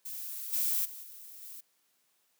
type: noise with level steps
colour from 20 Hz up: violet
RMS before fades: -40 / -30 / -45 / -49 / -46 dBFS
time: 0.05-1.61 s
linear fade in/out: 10 ms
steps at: 0.52 / 0.84 / 1.02 / 1.41 s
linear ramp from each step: 20 ms
effects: white hiss -73 dBFS RMS until 2.39 s + high-pass 150 Hz 12 dB/octave